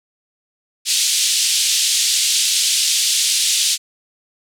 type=band-pass noise; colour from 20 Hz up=pink; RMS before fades=-17 dBFS; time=0.85-3.78 s; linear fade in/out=50 ms; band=3200 to 9700 Hz; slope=24 dB/octave; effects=none